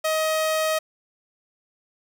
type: tone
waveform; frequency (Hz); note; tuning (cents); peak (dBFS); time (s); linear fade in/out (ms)
sawtooth; 630; D#5; +21; -17; 0.04-0.79; 10
effects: 9-bit